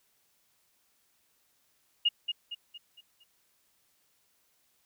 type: tone with echo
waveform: sine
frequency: 2853 Hz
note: F7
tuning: 36 cents sharp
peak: -21 dBFS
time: 2.05-2.09 s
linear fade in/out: 10 ms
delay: 230 ms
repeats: 5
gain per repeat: -7 dB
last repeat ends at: 3.24 s
effects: white hiss -71 dBFS RMS until 4.85 s